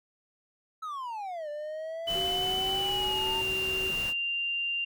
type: exponential two-way sweep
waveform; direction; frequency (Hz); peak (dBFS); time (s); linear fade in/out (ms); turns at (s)
triangle; down then up; 1318.5 to 587.3 to 908; -32; 0.82-3.42; 10; 1.49
type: noise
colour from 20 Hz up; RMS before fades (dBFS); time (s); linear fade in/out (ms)
pink; -40; 2.06-4.14; 50
type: tone with pitch glide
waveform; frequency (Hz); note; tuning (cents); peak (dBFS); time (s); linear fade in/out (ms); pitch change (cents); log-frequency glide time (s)
sine; 3002 to 2785; F#7 to F7; +24 to -5; -28; 2.07-4.85; 10; -129; 2.72-3.44
type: tone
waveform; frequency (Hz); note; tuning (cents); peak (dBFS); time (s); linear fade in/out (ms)
sine; 378.6; F#4; +40; -36; 2.15-3.91; 5
effects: none